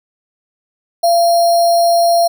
sine tone with sample-and-hold, 684 Hz, F5, 36 cents flat, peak -8 dBFS, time 1.03-2.28 s, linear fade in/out 10 ms, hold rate 4900 Hz, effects none

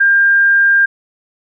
sine tone, 1600 Hz, G6, 35 cents sharp, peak -7 dBFS, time 0-0.86 s, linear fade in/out 10 ms, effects none

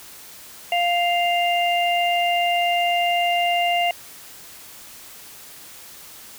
harmonic tone, 698.5 Hz, F5, in tune, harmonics 1 / 3 / 4, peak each -19 / -26 / -24 dBFS, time 0.72-3.91 s, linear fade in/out 2 ms, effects white hiss -42 dBFS RMS until 6.38 s

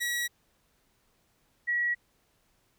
sawtooth / sine tone pair in turn, 1922 / 1922 Hz, B6 / B6, -48 / -48 cents, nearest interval unison, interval 0 cents, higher neither, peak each -25 dBFS, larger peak neither, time 0-0.28 / 1.67-1.95 s, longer neither, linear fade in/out 20 ms, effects pink hiss -70 dBFS RMS until 2.78 s

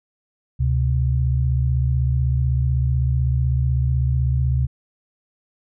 sine tone pair together, 71.7 / 127.66 Hz, D2 / C3, -41 / -42 cents, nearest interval minor seventh, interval 999 cents, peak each -19 dBFS, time 0.59-4.67 s, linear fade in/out 20 ms, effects none

